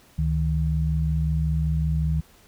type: tone pair together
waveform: sine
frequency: 71.18 / 156.5 Hz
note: C#2 / D#3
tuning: +46 / +10 cents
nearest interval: octave + major second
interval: 1364 cents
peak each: -23 dBFS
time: 0.18-2.21 s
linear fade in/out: 10 ms
effects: pink hiss -55 dBFS RMS until 2.47 s